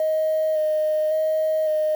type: tone with vibrato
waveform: triangle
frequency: 622.3 Hz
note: D#5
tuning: in tune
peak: -15 dBFS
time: 0-1.95 s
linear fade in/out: 2 ms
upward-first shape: square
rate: 0.9 Hz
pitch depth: 15 cents each way
effects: tanh soft clip ceiling -16 dBFS + 7-bit